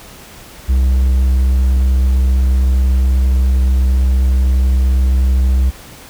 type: tone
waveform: triangle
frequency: 64.6 Hz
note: C2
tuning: 21 cents flat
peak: -7 dBFS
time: 0.68-5.71 s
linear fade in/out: 20 ms
effects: pink hiss -37 dBFS RMS until 6.09 s